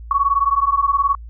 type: beating tone pair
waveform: sine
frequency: 1108.7 / 1127.7 Hz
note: C#6 / C#6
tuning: 0 / +29 cents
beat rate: 19 Hz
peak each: -17 dBFS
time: 0.11-1.15 s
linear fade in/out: 2 ms
effects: added 57 Hz sine -32 dBFS peak until 1.29 s